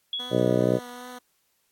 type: tone with exponential decay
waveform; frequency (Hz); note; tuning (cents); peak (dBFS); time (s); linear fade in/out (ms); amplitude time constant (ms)
sine; 3355; G#7; +17; -25; 0.13-0.69; 2; 120
type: tone with vibrato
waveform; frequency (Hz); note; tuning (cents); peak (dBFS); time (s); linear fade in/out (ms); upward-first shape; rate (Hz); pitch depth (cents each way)
10% pulse; 246.9; B3; 0; -30; 0.19-1.19; 10; triangle; 2.5; 20
type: harmonic tone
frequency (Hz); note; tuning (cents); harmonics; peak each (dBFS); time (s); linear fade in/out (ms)
61.74; B1; 0; 2 / 3 / 4 / 5 / 6 / 7 / 8 / 9 / 10; -28 / -28 / -28 / -28 / -28 / -28 / -28 / -28 / -28; 0.3-0.8; 50
effects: white hiss -70 dBFS RMS until 1.71 s + AAC 64 kbps